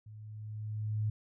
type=tone with level ramp; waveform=sine; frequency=107.2 Hz; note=A2; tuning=45 cents flat; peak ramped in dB=-47 to -28 dBFS; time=0.06-1.1 s; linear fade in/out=5 ms; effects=none